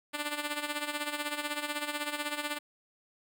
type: tone with tremolo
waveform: 5% pulse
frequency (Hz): 295.1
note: D4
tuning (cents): +8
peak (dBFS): -19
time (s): 0.13-2.59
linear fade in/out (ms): 20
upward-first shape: sine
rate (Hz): 16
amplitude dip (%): 70
effects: none